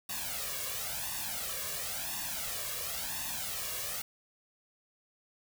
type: noise with flanger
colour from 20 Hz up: white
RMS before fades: -37 dBFS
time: 0.09-4.02 s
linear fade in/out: 5 ms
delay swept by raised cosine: 1.1 to 1.8 ms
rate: 0.96 Hz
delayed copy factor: +0.85
effects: none